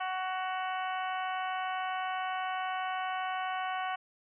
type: harmonic tone with a mistuned harmonic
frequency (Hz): 372.7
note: F#4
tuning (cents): +13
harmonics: 2 / 3 / 4 / 5 / 6 / 7 / 8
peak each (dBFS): -34 / -38 / -40 / -45 / -46 / -49 / -46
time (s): 0-3.96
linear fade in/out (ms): 10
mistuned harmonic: 7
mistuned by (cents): +38
effects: none